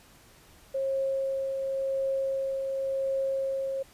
sine tone with tremolo, 539 Hz, C#5, 49 cents flat, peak -25 dBFS, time 0.74-3.83 s, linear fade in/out 10 ms, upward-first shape triangle, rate 0.92 Hz, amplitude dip 35%, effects pink hiss -56 dBFS RMS until 3.93 s + resampled to 32000 Hz

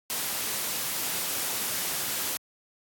white noise, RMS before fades -30 dBFS, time 0.1-2.37 s, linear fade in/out 0 ms, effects high-pass 100 Hz 12 dB/octave + AAC 64 kbps

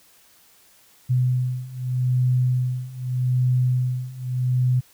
sine beating tone pair, 125.7 / 126.52 Hz, B2 / B2, +31 / +42 cents, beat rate 0.82 Hz, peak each -23 / -21 dBFS, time 1.09-4.81 s, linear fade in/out 20 ms, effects white hiss -55 dBFS RMS until 4.93 s

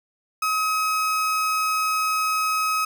35% pulse tone, 1272 Hz, D#6, 38 cents sharp, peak -19 dBFS, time 0.42-2.85 s, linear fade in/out 5 ms, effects none

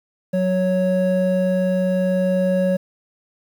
triangle tone pair together, 184.58 / 554.4 Hz, F#3 / C#5, -4 / 0 cents, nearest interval octave + perfect fifth, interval 1904 cents, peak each -17 / -17 dBFS, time 0.33-2.77 s, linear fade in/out 10 ms, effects 8-bit

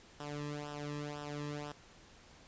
sawtooth tone with flanger, 146.83 Hz, D3, in tune, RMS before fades -42 dBFS, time 0.2-1.72 s, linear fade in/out 0 ms, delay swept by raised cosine 0.45 to 1.39 ms, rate 2 Hz, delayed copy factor -0.85, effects pink hiss -59 dBFS RMS until 2.47 s + resampled to 16000 Hz

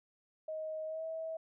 sine tone with pitch glide, 628 to 645.7 Hz, D#5 to E5, +16 to -36 cents, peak -37 dBFS, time 0.48-1.37 s, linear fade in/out 5 ms, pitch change +48 cents, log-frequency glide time 0.86-1.04 s, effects none

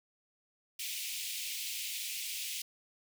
pink high-pass noise, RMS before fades -39 dBFS, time 0.79-2.62 s, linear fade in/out 5 ms, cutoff 2300 Hz, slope 48 dB/octave, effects none

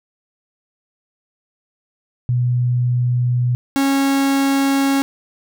sine / 45% pulse tone pair in turn, 123.1 / 274.5 Hz, B2 / C#4, -5 / -17 cents, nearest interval octave + major second, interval 1388 cents, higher second, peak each -14 dBFS, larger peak neither, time 2.29-3.55 / 3.76-5.02 s, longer neither, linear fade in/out 0 ms, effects none

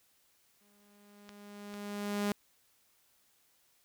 sawtooth tone with exponential growth, 204.7 Hz, G#3, 25 cents flat, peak -25 dBFS, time 0.61-2.32 s, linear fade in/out 2 ms, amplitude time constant 370 ms
clicks, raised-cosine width 0.2 ms, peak -30 dBFS, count 2, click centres 1.292 / 1.74 s
effects white hiss -70 dBFS RMS until 3.84 s

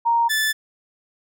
sine / sawtooth tone pair in turn, 932.3 / 1748.3 Hz, A#5 / A6, 0 / -12 cents, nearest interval major seventh, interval 1088 cents, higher second, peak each -15 dBFS, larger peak neither, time 0.05-0.29 / 0.29-0.53 s, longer neither, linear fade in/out 20 ms, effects none

